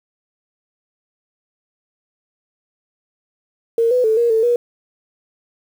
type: tone with pitch steps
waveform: sine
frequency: 460.6 / 499.3 / 439.6 / 471.8 / 445.2 / 480.6 Hz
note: A#4 / B4 / A4 / A#4 / A4 / B4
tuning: -21 / +19 / -2 / +21 / +20 / -47 cents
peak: -12 dBFS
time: 3.78-4.56 s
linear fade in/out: 2 ms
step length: 130 ms
effects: 7-bit